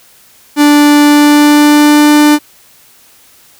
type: tone with pitch glide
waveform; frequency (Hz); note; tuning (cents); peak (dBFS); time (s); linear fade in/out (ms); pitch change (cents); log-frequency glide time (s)
45% pulse; 293.3 to 297.2; D4 to D4; -2 to +21; -3; 0.56-2.39; 50; +23; 1.05-2.14
effects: white hiss -43 dBFS RMS until 3.59 s